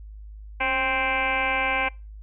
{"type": "tone with frequency modulation", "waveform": "sine", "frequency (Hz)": 1568, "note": "G6", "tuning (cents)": 0, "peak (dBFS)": -21, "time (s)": [0.6, 1.89], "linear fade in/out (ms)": 10, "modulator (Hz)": 259, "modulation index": 4, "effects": ["noise-tail reverb RT60 0.3 s tail -25 dB re dry", "added 52 Hz sine -38 dBFS peak until 2.22 s"]}